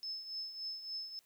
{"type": "tone with tremolo", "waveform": "sine", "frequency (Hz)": 5230, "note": "E8", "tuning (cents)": -15, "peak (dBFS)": -37, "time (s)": [0.03, 1.19], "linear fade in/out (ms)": 0, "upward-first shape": "triangle", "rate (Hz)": 3.5, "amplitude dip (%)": 70, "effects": ["white hiss -71 dBFS RMS until 1.25 s"]}